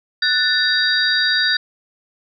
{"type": "tone cluster", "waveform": "sine", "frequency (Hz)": [1486, 1771, 3797, 4718], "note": ["F#6", "A6", "A#7", "D8"], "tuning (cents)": [7, 11, 31, 7], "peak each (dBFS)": -20, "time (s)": [0.22, 1.57], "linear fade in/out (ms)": 5, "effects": []}